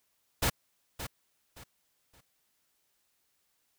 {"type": "noise with echo", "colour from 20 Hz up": "pink", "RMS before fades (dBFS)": -27, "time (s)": [0.42, 0.5], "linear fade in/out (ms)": 10, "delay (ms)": 570, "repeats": 3, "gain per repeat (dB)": -11, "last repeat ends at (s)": 2.21, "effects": ["white hiss -75 dBFS RMS until 3.78 s"]}